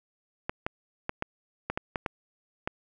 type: clicks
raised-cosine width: 0.5 ms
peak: -14 dBFS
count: 9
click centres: 0.495 / 0.665 / 1.094 / 1.224 / 1.7 / 1.775 / 1.958 / 2.062 / 2.675 s
effects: none